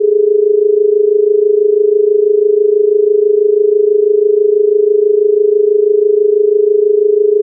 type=tone with amplitude modulation; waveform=sine; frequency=417.6 Hz; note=G#4; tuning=10 cents sharp; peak=-3 dBFS; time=0-7.42 s; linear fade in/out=20 ms; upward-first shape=sine; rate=26.1 Hz; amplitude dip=80%; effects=none